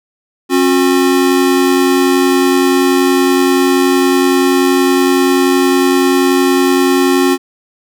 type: tone pair together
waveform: square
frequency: 270.6 / 361.2 Hz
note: C#4 / F#4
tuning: -42 / -42 cents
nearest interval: perfect fourth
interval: 500 cents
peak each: -12 dBFS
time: 0.49-7.38 s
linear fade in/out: 50 ms
effects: none